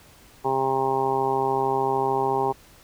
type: harmonic tone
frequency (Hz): 133.5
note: C3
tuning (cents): +35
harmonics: 1 / 2 / 3 / 4 / 5 / 6 / 7 / 8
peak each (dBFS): -35 / -35 / -25 / -36 / -35 / -25 / -27 / -33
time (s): 0.44-2.53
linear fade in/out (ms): 20
effects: pink hiss -52 dBFS RMS until 2.83 s